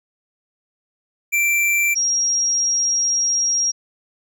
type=tone pair in turn; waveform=square / sine; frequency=2349 / 5629 Hz; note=D7 / F8; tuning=0 / +13 cents; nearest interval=octave + minor third; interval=1513 cents; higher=second; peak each=-16 dBFS; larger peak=neither; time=1.32-1.95 / 1.95-3.72 s; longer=second; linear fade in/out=20 ms; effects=none